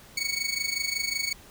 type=tone with amplitude modulation; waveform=20% pulse; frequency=2229 Hz; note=C#7; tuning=9 cents sharp; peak=-19 dBFS; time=0.17-1.33 s; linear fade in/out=5 ms; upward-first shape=sine; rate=25.4 Hz; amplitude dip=75%; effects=pink hiss -51 dBFS RMS until 1.5 s